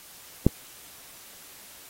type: click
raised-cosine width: 3 ms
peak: -3 dBFS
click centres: 0.466 s
effects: white hiss -48 dBFS RMS until 1.89 s + AAC 48 kbps